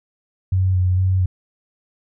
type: tone with vibrato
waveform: sine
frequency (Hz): 92.5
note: F#2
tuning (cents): 0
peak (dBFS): -14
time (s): 0.52-1.26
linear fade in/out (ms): 5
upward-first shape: square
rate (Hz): 2.2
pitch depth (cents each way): 21
effects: none